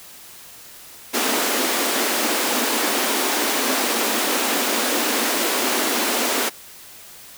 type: high-pass noise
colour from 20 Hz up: pink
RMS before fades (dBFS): -21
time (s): 1.13-6.5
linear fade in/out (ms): 20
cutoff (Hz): 220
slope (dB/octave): 96
effects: white hiss -42 dBFS RMS until 7.37 s